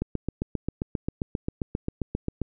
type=click train; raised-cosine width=3 ms; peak=-14 dBFS; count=19; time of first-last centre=0.02-2.417 s; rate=7.51 Hz; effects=none